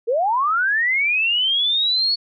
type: linear sweep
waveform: sine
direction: up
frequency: 430.9 to 4435 Hz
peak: -16 dBFS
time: 0.07-2.16 s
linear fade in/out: 20 ms
effects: none